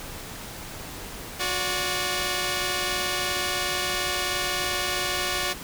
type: tone pair together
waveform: 5% pulse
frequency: 363.3 / 576.7 Hz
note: F#4 / D5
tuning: -32 / -32 cents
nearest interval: minor sixth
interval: 800 cents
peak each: -16 / -17 dBFS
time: 1.39-5.54 s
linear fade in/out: 20 ms
effects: pink hiss -38 dBFS RMS until 5.63 s